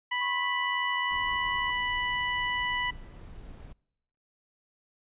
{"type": "harmonic tone", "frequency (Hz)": 987, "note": "B5", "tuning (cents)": -1, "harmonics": [1, 2, 3], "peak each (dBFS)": [-32, -30, -35], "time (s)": [0.11, 2.91], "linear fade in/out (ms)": 10}
{"type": "tone with vibrato", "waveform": "sine", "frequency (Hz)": 1075, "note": "C6", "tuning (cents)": 47, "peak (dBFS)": -34, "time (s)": [0.21, 1.71], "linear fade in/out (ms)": 10, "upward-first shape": "square", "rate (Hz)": 4.7, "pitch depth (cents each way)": 13}
{"type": "noise", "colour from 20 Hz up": "brown", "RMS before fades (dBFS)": -45, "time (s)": [1.1, 3.73], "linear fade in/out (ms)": 10}
{"effects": ["noise-tail reverb RT60 0.9 s tail -26 dB re dry", "resampled to 8000 Hz"]}